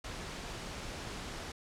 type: noise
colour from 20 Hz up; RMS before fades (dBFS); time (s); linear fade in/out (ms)
pink; -42; 0.04-1.52; 5
effects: low-pass 7000 Hz 12 dB/octave